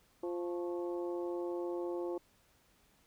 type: harmonic tone with a mistuned harmonic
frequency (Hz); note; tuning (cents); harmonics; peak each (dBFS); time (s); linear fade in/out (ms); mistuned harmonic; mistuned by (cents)
174.61; F3; 0; 2 / 3 / 4 / 5 / 6; -36 / -42 / -51 / -49 / -54; 0.23-2.18; 5; 6; +81
effects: pink hiss -69 dBFS RMS until 3.06 s